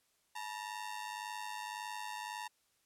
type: ring-modulated tone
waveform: sawtooth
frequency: 912 Hz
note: A#5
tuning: 38 cents flat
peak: -34 dBFS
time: 0.35-2.48 s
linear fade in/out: 10 ms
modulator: 50.9 Hz
effects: white hiss -75 dBFS RMS until 2.85 s + low-pass 12000 Hz 12 dB/octave